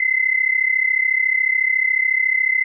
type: tone pair together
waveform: sine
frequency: 2035 / 2069 Hz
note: C7 / C7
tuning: -49 / -20 cents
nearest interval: unison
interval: 29 cents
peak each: -18 dBFS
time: 0-2.64 s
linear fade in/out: 5 ms
effects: none